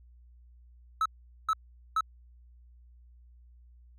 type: tone bursts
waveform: triangle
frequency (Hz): 1300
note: E6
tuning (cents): -24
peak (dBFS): -22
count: 3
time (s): 1.01-2.008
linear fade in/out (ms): 2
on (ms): 46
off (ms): 430
effects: added 60 Hz sine -53 dBFS peak until 3.98 s